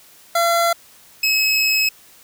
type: tone pair in turn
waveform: 25% pulse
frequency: 681 / 2571 Hz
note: F5 / E7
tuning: -44 / -44 cents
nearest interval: octave + major seventh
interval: 2300 cents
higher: second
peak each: -11 / -11 dBFS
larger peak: neither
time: 0.35-0.73 / 1.23-1.89 s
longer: second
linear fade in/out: 5 ms
effects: white hiss -48 dBFS RMS until 2.23 s